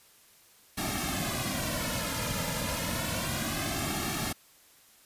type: noise with flanger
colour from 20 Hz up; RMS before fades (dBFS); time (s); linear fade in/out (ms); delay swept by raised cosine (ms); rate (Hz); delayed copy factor
pink; -32; 0.77-4.33; 10; 2 to 2.68; 0.3; -0.9
effects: white hiss -59 dBFS RMS until 5.05 s + resampled to 32000 Hz